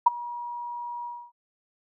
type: tone with ADSR envelope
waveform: sine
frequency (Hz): 958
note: A#5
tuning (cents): +47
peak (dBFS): -10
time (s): 0.06-1.32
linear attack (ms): 9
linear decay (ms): 18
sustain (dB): -22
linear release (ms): 270
effects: none